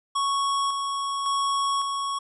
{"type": "tone with tremolo", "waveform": "square", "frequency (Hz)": 1108.7, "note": "C#6", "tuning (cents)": 0, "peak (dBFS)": -23, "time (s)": [0.15, 2.19], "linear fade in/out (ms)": 10, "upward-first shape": "square", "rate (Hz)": 0.9, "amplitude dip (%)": 35, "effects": ["resampled to 24000 Hz"]}